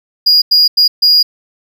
triangle tone bursts at uneven times, 4869 Hz, D#8, 38 cents flat, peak -4 dBFS, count 4, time 0.26-0.42 / 0.51-0.68 / 0.77-0.88 / 1.02-1.23 s, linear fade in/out 10 ms, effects none

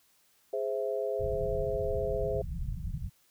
sine chord, Ab augmented, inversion none, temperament equal, 415.3 / 523.3 / 659.3 Hz, Ab4 / C5 / E5, 0 / 0 / 0 cents, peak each -33 / -33 / -35 dBFS, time 0.53-2.42 s, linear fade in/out 5 ms
pink low-pass noise, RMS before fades -36 dBFS, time 1.19-3.1 s, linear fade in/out 20 ms, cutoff 170 Hz, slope 48 dB/octave
effects white hiss -67 dBFS RMS until 3.3 s

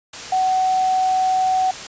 sine tone in noise, 750 Hz, F#5, 23 cents sharp, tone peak -15 dBFS, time 0.32-1.71 s, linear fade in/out 5 ms, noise white, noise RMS -32 dBFS, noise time 0.13-1.87 s, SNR +14 dB, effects resampled to 16000 Hz

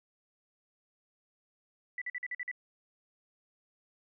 sine tone bursts, 1975.5 Hz, B6, in tune, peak -34 dBFS, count 7, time 1.98-2.514 s, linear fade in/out 2 ms, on 36 ms, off 47 ms, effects none

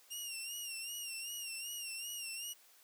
15% pulse tone with vibrato, 2794 Hz, F7, in tune, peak -34 dBFS, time 0.1-2.54 s, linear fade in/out 20 ms, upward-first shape sine, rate 2.6 Hz, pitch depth 71 cents each way, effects white hiss -64 dBFS RMS until 2.83 s + high-pass 400 Hz 12 dB/octave

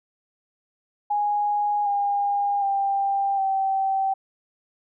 sine tone with pitch steps, 827 / 809 / 791.5 / 774.3 Hz, G#5 / G#5 / G5 / G5, -8 / -46 / +17 / -22 cents, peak -20 dBFS, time 1.1-4.14 s, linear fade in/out 10 ms, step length 760 ms, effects none

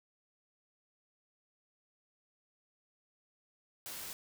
white noise, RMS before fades -44 dBFS, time 3.86-4.13 s, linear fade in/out 0 ms, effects none

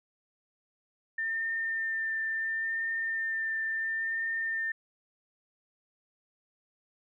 sine tone with vibrato, 1800 Hz, A6, 39 cents sharp, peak -29 dBFS, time 1.18-4.72 s, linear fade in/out 5 ms, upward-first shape triangle, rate 0.72 Hz, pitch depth 15 cents each way, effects none

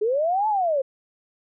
sine linear two-way sweep, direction up then down, 405.1 to 880 to 516 Hz, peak -19 dBFS, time 0.01-0.82 s, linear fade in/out 10 ms, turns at 0.48 s, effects none

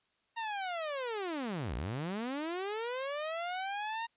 sawtooth linear two-way sweep, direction down then up, 932.3 to 52.3 to 932.3 Hz, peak -31 dBFS, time 0.36-4.07 s, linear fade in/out 20 ms, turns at 1.75 s, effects white hiss -75 dBFS RMS until 4.16 s + resampled to 8000 Hz

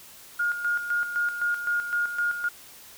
sine tone with tremolo, 1425 Hz, F6, 34 cents sharp, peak -22 dBFS, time 0.39-2.49 s, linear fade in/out 10 ms, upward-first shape square, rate 3.9 Hz, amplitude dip 60%, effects white hiss -48 dBFS RMS until 2.97 s

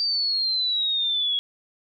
sine exponential sweep, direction down, 4683 to 3322 Hz, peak -21 dBFS, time 0-1.39 s, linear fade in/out 0 ms, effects none

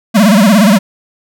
square tone with vibrato, 207.3 Hz, G#3, 3 cents flat, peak -5 dBFS, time 0.14-0.79 s, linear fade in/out 20 ms, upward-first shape sine, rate 17 Hz, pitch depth 190 cents each way, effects none

